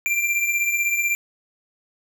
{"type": "beating tone pair", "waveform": "square", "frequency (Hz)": [2366, 2382], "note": ["D7", "D7"], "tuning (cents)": [12, 24], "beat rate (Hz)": 16, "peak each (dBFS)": [-21, -28], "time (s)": [0.06, 1.15], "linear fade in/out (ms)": 0, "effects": []}